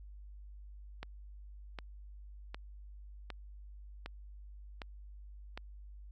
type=click train; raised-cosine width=0.3 ms; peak=-26 dBFS; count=7; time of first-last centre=1.03-5.575 s; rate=1.32 Hz; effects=added 50 Hz sine -48 dBFS peak until 6.11 s